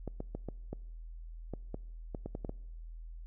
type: clicks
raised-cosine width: 2 ms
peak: -25 dBFS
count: 12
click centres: 0.077 / 0.204 / 0.35 / 0.487 / 0.73 / 1.537 / 1.744 / 2.148 / 2.26 / 2.351 / 2.448 / 2.494 s
effects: noise-tail reverb RT60 1.0 s tail -25 dB re dry + added 41 Hz sine -43 dBFS peak until 3.26 s